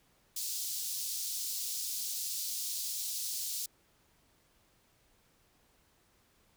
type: high-pass noise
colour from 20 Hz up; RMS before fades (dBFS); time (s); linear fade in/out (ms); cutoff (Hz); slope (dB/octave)
pink; -37; 0.36-3.66; 5; 4400; 24
effects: pink hiss -69 dBFS RMS until 6.56 s